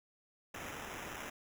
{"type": "noise with sample-and-hold", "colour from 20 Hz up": "white", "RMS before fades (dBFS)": -45, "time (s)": [0.54, 1.3], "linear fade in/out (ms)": 5, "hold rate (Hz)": 4410, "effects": []}